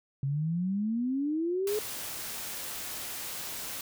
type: exponential sweep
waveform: sine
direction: up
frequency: 133.9 to 434 Hz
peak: -27 dBFS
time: 0.23-1.79 s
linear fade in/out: 2 ms
type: noise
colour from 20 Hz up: white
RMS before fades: -38 dBFS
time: 1.67-3.81 s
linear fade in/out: 2 ms
effects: none